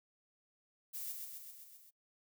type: noise with echo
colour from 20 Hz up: violet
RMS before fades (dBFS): -43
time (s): 0.93-1.13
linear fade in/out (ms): 20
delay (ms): 130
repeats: 6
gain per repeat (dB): -3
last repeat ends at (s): 1.91
effects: noise-tail reverb RT60 0.1 s tail -22 dB re dry